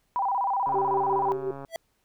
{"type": "tone with vibrato", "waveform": "sine", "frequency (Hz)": 880, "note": "A5", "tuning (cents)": 0, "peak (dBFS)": -23, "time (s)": [0.16, 1.32], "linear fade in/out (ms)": 0, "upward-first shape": "square", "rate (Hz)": 16, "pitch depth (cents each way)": 190}
{"type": "click train", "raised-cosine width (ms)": 1, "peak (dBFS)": -26, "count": 136, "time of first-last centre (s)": [0.67, 1.648], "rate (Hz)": 138}
{"type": "tone with tremolo", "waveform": "sine", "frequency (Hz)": 388.5, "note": "G4", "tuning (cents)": -16, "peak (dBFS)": -24, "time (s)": [0.74, 1.51], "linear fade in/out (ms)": 2, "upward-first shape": "triangle", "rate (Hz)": 5.6, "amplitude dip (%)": 75}
{"type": "tone with exponential growth", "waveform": "square", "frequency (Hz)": 659.3, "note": "E5", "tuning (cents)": 0, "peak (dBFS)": -26, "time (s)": [1.68, 1.76], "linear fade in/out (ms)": 1, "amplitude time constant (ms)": 16}
{"effects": ["pink hiss -71 dBFS RMS until 2.04 s"]}